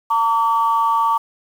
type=tone pair together; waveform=sine; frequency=909 / 1145.3 Hz; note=A#5 / D6; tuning=-44 / -44 cents; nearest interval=major third; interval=400 cents; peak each=-16 dBFS; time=0.1-1.18 s; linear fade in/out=10 ms; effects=tanh soft clip ceiling -7 dBFS + 7-bit